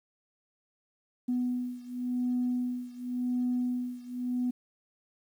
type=beating tone pair; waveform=sine; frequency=247.4 / 248.31 Hz; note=B3 / B3; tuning=+3 / +10 cents; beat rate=0.91 Hz; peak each=-30 / -32 dBFS; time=1.28-4.51 s; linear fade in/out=10 ms; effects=tanh soft clip ceiling -22 dBFS + 10-bit